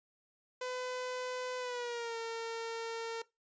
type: tone with pitch glide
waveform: sawtooth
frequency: 504 to 456.9 Hz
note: B4 to A#4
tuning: +35 to -35 cents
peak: -33 dBFS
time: 0.61-3.22 s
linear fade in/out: 5 ms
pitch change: -170 cents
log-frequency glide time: 1.58-2.17 s
effects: noise-tail reverb RT60 0.2 s tail -19 dB re dry + resampled to 16000 Hz